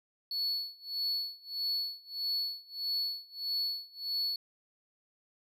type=tone with tremolo; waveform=triangle; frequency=4411 Hz; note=C#8; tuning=9 cents flat; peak=-28 dBFS; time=0.31-4.36 s; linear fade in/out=2 ms; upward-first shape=sine; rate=1.6 Hz; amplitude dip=95%; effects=none